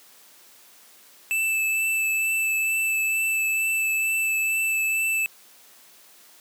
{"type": "tone with vibrato", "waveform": "square", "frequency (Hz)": 2637, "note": "E7", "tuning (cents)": 0, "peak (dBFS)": -22, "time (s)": [1.31, 5.26], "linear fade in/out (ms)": 0, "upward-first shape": "triangle", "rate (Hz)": 2.2, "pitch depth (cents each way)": 14, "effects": ["white hiss -52 dBFS RMS until 6.4 s", "high-pass 200 Hz 12 dB/octave"]}